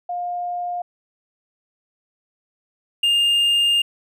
sine / triangle tone pair in turn, 708 / 2815 Hz, F5 / F7, +23 / +13 cents, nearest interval 2 octaves, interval 2390 cents, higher second, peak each -23 / -13 dBFS, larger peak second, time 0.09-0.82 / 3.03-3.82 s, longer second, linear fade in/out 5 ms, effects none

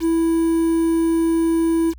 triangle tone with quantisation, 329.6 Hz, E4, in tune, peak -13 dBFS, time 0-1.94 s, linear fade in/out 50 ms, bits 6, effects added 60 Hz sine -38 dBFS peak until 1.98 s

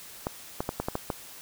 clicks, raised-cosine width 1 ms, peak -14 dBFS, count 7, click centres 0.269 / 0.605 / 0.691 / 0.8 / 0.885 / 0.954 / 1.102 s, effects white hiss -46 dBFS RMS until 1.41 s

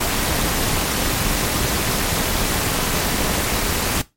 pink noise with amplitude modulation, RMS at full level -17 dBFS, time 0-4.02 s, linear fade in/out 10 ms, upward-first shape sine, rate 254 Hz, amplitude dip 70%, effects noise-tail reverb RT60 0.2 s tail -17 dB re dry + MP3 64 kbps

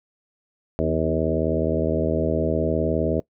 harmonic tone with a mistuned harmonic, 79.5 Hz, D#2, 38 cents sharp, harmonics 1 / 2 / 3 / 4 / 5 / 6 / 7 / 8, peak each -28 / -28 / -28 / -28 / -28 / -28 / -28 / -28 dBFS, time 0.79-3.2 s, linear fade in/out 0 ms, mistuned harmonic 3, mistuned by +33 cents, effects noise-tail reverb RT60 0.1 s tail -20 dB re dry

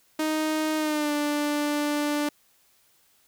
sawtooth tone with pitch glide, 311.1 to 294.3 Hz, D#4 to D4, 0 to +4 cents, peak -20 dBFS, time 0.19-2.29 s, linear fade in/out 5 ms, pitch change -96 cents, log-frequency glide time 0.77-1.12 s, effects white hiss -63 dBFS RMS until 3.27 s

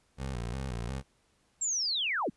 20% pulse tone with vibrato, 62.3 Hz, B1, 16 cents sharp, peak -29 dBFS, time 0.17-1.03 s, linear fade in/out 50 ms, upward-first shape square, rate 2.8 Hz, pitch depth 120 cents each way
sine linear sweep, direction down, 7590 to 125.3 Hz, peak -28 dBFS, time 1.61-2.3 s, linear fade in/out 10 ms
effects pink hiss -70 dBFS RMS until 2.36 s + resampled to 24000 Hz

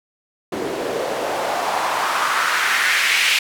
white noise with band-pass filter sweep, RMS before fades -20 dBFS, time 0.52-3.39 s, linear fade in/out 5 ms, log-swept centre 350 to 2600 Hz, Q 2.4, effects none

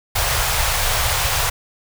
pink band-stop noise, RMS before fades -19 dBFS, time 0.15-1.5 s, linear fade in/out 10 ms, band 110 to 580 Hz, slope 24 dB/octave, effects none

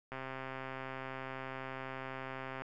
click train, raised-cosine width 0.5 ms, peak -27 dBFS, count 331, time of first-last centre 0.12-2.62 s, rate 132 Hz, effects none

